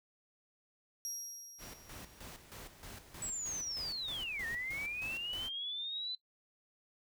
35% pulse tone with exponential decay, 5650 Hz, F8, 19 cents sharp, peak -35 dBFS, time 1.05-2.43 s, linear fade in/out 0 ms, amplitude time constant 300 ms
pink noise with tremolo, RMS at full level -49 dBFS, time 1.58-5.51 s, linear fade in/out 50 ms, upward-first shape square, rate 3.2 Hz, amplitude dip 65%
sine linear two-way sweep, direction down then up, 7902 to 1800 to 4045 Hz, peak -37 dBFS, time 3.22-6.15 s, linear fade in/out 2 ms, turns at 4.46 s
effects noise-tail reverb RT60 0.1 s tail -20 dB re dry

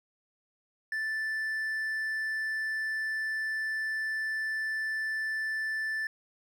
triangle tone, 1760 Hz, A6, in tune, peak -28 dBFS, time 0.92-6.07 s, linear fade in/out 2 ms, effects none

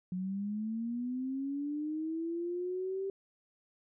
sine linear sweep, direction up, 180 to 392 Hz, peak -33 dBFS, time 0.12-3.1 s, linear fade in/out 2 ms, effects none

